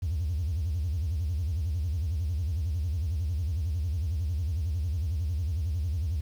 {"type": "tone with vibrato", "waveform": "triangle", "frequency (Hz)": 80.9, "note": "E2", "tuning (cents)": -32, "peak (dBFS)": -23, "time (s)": [0.02, 6.21], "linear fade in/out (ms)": 10, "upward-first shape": "sine", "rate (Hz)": 11, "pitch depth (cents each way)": 250, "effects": ["tanh soft clip ceiling -23 dBFS", "9-bit"]}